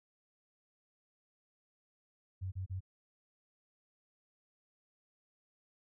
sine tone bursts, 93.9 Hz, F#2, 26 cents sharp, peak -36 dBFS, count 3, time 2.41-2.806 s, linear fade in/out 20 ms, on 110 ms, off 33 ms, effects none

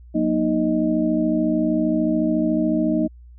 sine tone cluster, 182.4 / 236.7 / 310.3 / 623 Hz, F#3 / A#3 / D#4 / D#5, -24 / +27 / -5 / +2 cents, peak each -26 / -22 / -20 / -26 dBFS, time 0.14-3.08 s, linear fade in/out 20 ms, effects added 60 Hz sine -41 dBFS peak until 3.38 s

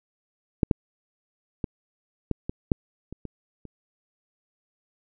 clicks, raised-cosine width 3 ms, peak -6 / -6 / -14 / -11 / -16 / -6 / -24 / -22 / -28 dBFS, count 9, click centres 0.632 / 0.712 / 1.642 / 2.313 / 2.495 / 2.718 / 3.126 / 3.253 / 3.653 s, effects none

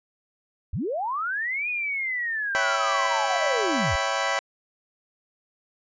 sine linear two-way sweep, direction up then down, 51.91 to 2489 to 51.91 Hz, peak -25 dBFS, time 0.73-3.96 s, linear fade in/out 5 ms, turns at 1.69 s
20% pulse chord, C# half-diminished seventh, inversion none, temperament equal, 554.4 / 659.3 / 784 / 987.8 Hz, C#5 / E5 / G5 / B5, 0 / 0 / 0 / 0 cents, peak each -24 dBFS, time 2.55-4.39 s, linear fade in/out 0 ms
effects resampled to 16000 Hz

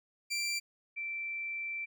20% pulse / sine tone pair in turn, 2353 / 2340 Hz, D7 / D7, +3 / -7 cents, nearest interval unison, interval 10 cents, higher first, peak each -27 / -35 dBFS, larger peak first, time 0.3-0.6 / 0.96-1.86 s, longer second, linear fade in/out 20 ms, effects none

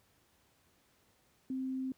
sine tone, 261.6 Hz, C4, in tune, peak -34 dBFS, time 1.5-1.92 s, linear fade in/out 2 ms, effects pink hiss -70 dBFS RMS until 1.97 s + high-pass 60 Hz 12 dB/octave

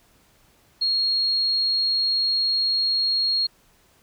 sine tone, 4281 Hz, C8, 39 cents sharp, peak -19 dBFS, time 0.81-3.47 s, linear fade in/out 10 ms, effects pink hiss -59 dBFS RMS until 4.02 s

